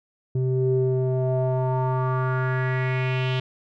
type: tone with low-pass filter sweep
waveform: square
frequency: 129 Hz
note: C3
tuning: 24 cents flat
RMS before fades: -23 dBFS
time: 0.35-3.4 s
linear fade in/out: 5 ms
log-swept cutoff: 290 to 3200 Hz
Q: 3.9
effects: none